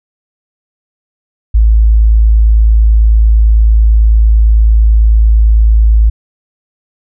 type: tone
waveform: sine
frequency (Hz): 54.5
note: A1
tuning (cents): -16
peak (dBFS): -3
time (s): 1.54-6.1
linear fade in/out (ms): 10
effects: none